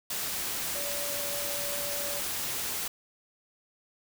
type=tone in noise; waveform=sine; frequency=574 Hz; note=D5; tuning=40 cents flat; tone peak=-38 dBFS; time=0.75-2.2 s; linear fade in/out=5 ms; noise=white; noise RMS=-33 dBFS; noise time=0.1-2.88 s; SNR=-8 dB; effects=none